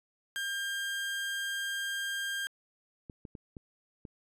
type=tone; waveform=30% pulse; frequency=1600 Hz; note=G6; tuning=35 cents sharp; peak=-30 dBFS; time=0.36-2.47 s; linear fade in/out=0 ms
type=clicks; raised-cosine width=3 ms; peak=-31 dBFS; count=5; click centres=3.098 / 3.252 / 3.352 / 3.568 / 4.052 s
effects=resampled to 32000 Hz